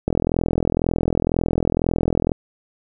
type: click train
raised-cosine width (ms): 2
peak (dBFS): -5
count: 95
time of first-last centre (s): 0.08-2.318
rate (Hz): 42
effects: none